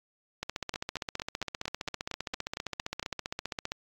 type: two click trains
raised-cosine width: 0.2 ms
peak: -16 / -16 dBFS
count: 11 / 51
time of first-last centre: 0.74-3.028 / 0.43-3.719 s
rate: 4.37 / 15.2 Hz
effects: AAC 48 kbps